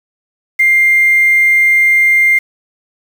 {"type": "tone with quantisation", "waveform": "sine", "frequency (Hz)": 2100, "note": "C7", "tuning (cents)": 6, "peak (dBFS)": -6, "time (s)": [0.59, 2.39], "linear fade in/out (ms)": 10, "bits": 5, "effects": []}